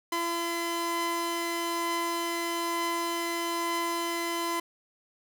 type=tone pair together; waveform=sawtooth; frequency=339.2 / 1016.5 Hz; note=E4 / B5; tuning=+50 / +50 cents; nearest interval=octave + perfect fifth; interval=1900 cents; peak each=-28 / -27 dBFS; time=0.12-4.6 s; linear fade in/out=5 ms; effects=none